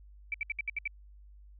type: tone bursts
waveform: sine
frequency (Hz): 2311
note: D7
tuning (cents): -28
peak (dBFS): -30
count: 7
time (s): 0.32-0.876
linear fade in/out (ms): 2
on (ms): 22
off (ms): 67
effects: added 50 Hz sine -51 dBFS peak until 1.59 s